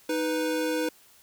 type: tone pair together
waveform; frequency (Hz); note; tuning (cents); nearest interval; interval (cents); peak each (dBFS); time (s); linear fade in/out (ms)
square; 312.6 / 493.9; D#4 / B4; +8 / 0; minor sixth; 792; -29 / -29; 0.09-0.89; 5
effects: white hiss -57 dBFS RMS until 1.22 s